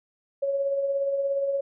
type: tone with tremolo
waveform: sine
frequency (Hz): 554.4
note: C#5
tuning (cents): 0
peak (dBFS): -21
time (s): 0.42-1.61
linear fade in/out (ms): 10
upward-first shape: triangle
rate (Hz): 17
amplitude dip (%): 45
effects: none